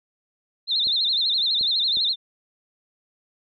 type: tone with vibrato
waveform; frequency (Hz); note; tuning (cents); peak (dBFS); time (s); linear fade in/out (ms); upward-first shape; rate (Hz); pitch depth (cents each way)
sine; 3889; B7; -27; -19; 0.67-2.16; 50; sine; 12; 160
type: clicks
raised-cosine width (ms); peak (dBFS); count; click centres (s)
2; -28; 3; 0.871 / 1.611 / 1.971
effects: none